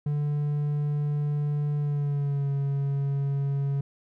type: tone with pitch glide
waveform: triangle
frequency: 146.83 to 139.47 Hz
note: D3 to C#3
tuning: 0 to +11 cents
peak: -22 dBFS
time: 0.06-3.81 s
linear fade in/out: 5 ms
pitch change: -89 cents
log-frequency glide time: 1.77-2.51 s
effects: none